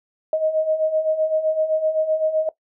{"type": "beating tone pair", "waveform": "sine", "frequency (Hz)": [622.3, 630.1], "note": ["D#5", "D#5"], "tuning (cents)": [0, 22], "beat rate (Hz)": 7.8, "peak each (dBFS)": [-24, -19], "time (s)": [0.33, 2.49], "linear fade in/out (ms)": 2, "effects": ["noise-tail reverb RT60 0.1 s tail -17 dB re dry"]}